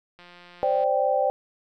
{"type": "click train", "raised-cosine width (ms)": 0.3, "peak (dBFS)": -32, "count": 115, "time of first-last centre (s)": [0.19, 0.838], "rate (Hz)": 176}
{"type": "chord", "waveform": "sine", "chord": "C suspended second", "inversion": "none", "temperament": "equal", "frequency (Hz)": [523.3, 587.3, 784], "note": ["C5", "D5", "G5"], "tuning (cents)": [0, 0, 0], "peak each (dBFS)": -24, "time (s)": [0.63, 1.3], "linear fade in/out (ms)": 0}
{"effects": []}